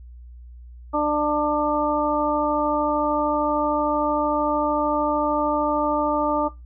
harmonic tone, 297.8 Hz, D4, 24 cents sharp, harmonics 1 / 2 / 3 / 4, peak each -24 / -24 / -24 / -24 dBFS, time 0.93-6.49 s, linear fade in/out 20 ms, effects noise-tail reverb RT60 0.2 s tail -17 dB re dry + added 60 Hz sine -39 dBFS peak until 6.65 s

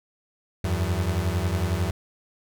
35% pulse beating tone pair, 83.6 / 94.6 Hz, E2 / F#2, +25 / +39 cents, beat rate 11 Hz, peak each -24 / -24 dBFS, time 0.64-1.91 s, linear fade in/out 5 ms, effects none

